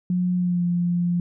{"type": "tone with pitch glide", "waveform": "sine", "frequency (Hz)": [180, 174.67], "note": ["F#3", "F3"], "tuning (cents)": [-47, 1], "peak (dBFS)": -19, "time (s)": [0.1, 1.2], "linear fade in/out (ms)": 2, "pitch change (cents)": -52, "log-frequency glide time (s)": [0.36, 0.64], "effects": []}